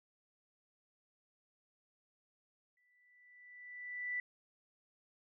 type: tone with exponential growth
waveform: sine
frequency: 1975.5 Hz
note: B6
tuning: in tune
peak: -34 dBFS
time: 2.77-4.2 s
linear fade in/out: 2 ms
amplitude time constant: 310 ms
effects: none